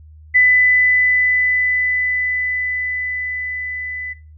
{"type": "tone with level ramp", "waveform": "sine", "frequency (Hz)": 1999, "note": "B6", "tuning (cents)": 20, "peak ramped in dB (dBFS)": [-8, -24], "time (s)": [0.34, 4.14], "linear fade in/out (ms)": 20, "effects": ["noise-tail reverb RT60 0.3 s tail -19 dB re dry", "added 77 Hz sine -39 dBFS peak until 4.37 s"]}